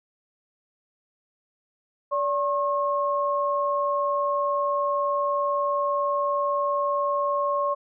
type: tone pair together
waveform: sine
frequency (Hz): 575.8 / 1081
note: D5 / C#6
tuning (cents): -34 / -44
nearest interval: major seventh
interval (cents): 1090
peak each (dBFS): -25 / -24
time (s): 2.11-7.75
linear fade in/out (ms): 20
effects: none